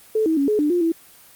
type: tone with pitch steps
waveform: sine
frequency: 436.4 / 320.6 / 279.2 / 423.3 / 297.2 / 352.2 / 330.1 Hz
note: A4 / E4 / C#4 / G#4 / D4 / F4 / E4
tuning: -14 / -48 / +13 / +33 / +21 / +15 / +2 cents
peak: -16 dBFS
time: 0.15-0.92 s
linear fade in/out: 5 ms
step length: 110 ms
effects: white hiss -48 dBFS RMS until 1.35 s + Opus 24 kbps